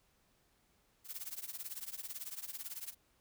blue noise with tremolo, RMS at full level -41 dBFS, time 1.04-2.95 s, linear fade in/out 50 ms, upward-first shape triangle, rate 18 Hz, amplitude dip 95%, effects pink hiss -73 dBFS RMS until 3.2 s

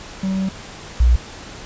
triangle / sine tone pair in turn, 191.2 / 60.22 Hz, G3 / B1, -43 / -43 cents, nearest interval octave + minor sixth, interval 2000 cents, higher first, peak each -16 / -9 dBFS, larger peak second, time 0.23-0.49 / 1-1.16 s, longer first, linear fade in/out 5 ms, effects pink hiss -36 dBFS RMS until 1.65 s + resampled to 16000 Hz

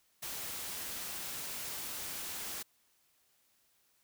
white noise, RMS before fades -41 dBFS, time 0.22-2.63 s, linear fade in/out 10 ms, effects white hiss -72 dBFS RMS until 4.03 s

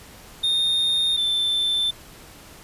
triangle tone pair in turn, 3665 / 3544 Hz, A#7 / A7, -30 / +12 cents, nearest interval minor second, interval 58 cents, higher first, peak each -17 / -18 dBFS, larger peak first, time 0.43-1.17 / 1.17-1.91 s, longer neither, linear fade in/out 10 ms, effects pink hiss -45 dBFS RMS until 2.63 s + resampled to 32000 Hz

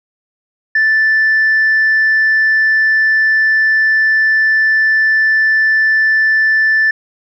sine tone, 1760 Hz, A6, in tune, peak -7 dBFS, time 0.75-6.91 s, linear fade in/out 5 ms, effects tanh soft clip ceiling -6 dBFS

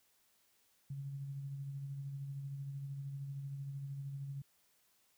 sine tone with tremolo, 138.8 Hz, C#3, 3 cents sharp, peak -39 dBFS, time 0.9-4.42 s, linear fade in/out 5 ms, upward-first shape sine, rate 13 Hz, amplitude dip 35%, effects white hiss -73 dBFS RMS until 5.17 s

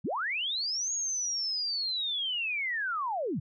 sine linear two-way sweep, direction up then down, 105.7 to 6700 to 105.7 Hz, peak -29 dBFS, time 0.04-3.4 s, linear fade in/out 10 ms, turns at 0.93 s, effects none

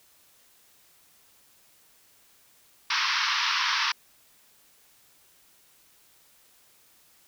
pink band-pass noise, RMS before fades -26 dBFS, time 2.9-3.92 s, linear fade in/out 5 ms, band 940 to 5700 Hz, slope 96 dB/octave, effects white hiss -60 dBFS RMS until 7.27 s

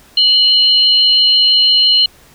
sine tone pair together, 2960 / 4183 Hz, F#7 / C8, 0 / -1 cents, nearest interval tritone, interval 599 cents, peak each -10 dBFS, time 0.17-2.06 s, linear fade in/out 5 ms, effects pink hiss -45 dBFS RMS until 2.34 s

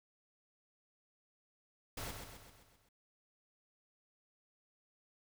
pink noise with echo, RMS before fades -43 dBFS, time 1.97-2.11 s, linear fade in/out 5 ms, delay 130 ms, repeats 6, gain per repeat -5 dB, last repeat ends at 2.89 s, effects none

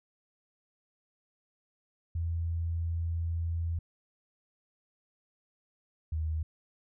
sine tone pair in turn, 83.6 / 78.91 Hz, E2 / D#2, +25 / +25 cents, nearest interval minor second, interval 100 cents, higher first, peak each -29 / -29 dBFS, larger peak neither, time 2.15-3.79 / 6.12-6.43 s, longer first, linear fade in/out 5 ms, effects none

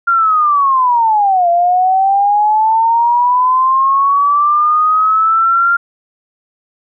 sine linear two-way sweep, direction down then up, 1396.9 to 683 to 1396.9 Hz, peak -8 dBFS, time 0.07-5.77 s, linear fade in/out 10 ms, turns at 1.49 s, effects none

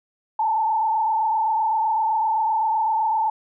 sine tone with frequency modulation, 880 Hz, A5, in tune, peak -18 dBFS, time 0.39-3.3 s, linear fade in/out 5 ms, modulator 27.8 Hz, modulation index 1.2, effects none

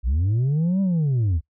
sine linear two-way sweep, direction up then down, 53.4 to 198 to 72.6 Hz, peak -15 dBFS, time 0.03-1.41 s, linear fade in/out 50 ms, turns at 0.81 s, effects noise-tail reverb RT60 0.1 s tail -22 dB re dry + tanh soft clip ceiling -17 dBFS

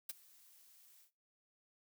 blue noise with ADSR envelope, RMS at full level -40 dBFS, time 0.09-1.11 s, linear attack 6 ms, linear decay 23 ms, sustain -24 dB, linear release 100 ms, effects noise-tail reverb RT60 0.3 s tail -20 dB re dry

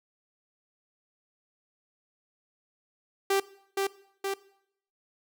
sawtooth tone with echo, 392 Hz, G4, in tune, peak -19 dBFS, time 3.3-3.4 s, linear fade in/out 5 ms, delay 470 ms, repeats 2, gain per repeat -3 dB, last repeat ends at 4.34 s, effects noise-tail reverb RT60 0.7 s tail -19 dB re dry

